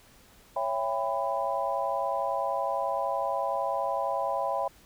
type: chord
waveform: sine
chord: C# half-diminished seventh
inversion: none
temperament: just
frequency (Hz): 554.4 / 665.2 / 798.3 / 997.9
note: C#5 / E5 / G5 / B5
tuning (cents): 0 / +16 / +31 / +18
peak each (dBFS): -32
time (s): 0.56-4.68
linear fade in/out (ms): 5
effects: pink hiss -57 dBFS RMS until 4.85 s